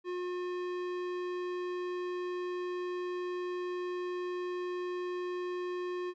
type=tone with tanh clipping; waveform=sine; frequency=358.9 Hz; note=F4; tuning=47 cents sharp; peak=-36 dBFS; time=0.04-6.14 s; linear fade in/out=50 ms; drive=17 dB; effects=none